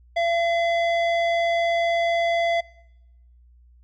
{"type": "tone with low-pass filter", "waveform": "square", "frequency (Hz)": 679, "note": "F5", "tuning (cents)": -49, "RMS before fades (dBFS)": -22, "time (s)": [0.16, 2.61], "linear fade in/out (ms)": 10, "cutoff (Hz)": 2900, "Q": 1.2, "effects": ["noise-tail reverb RT60 0.9 s tail -23 dB re dry", "added 60 Hz sine -50 dBFS peak until 3.83 s"]}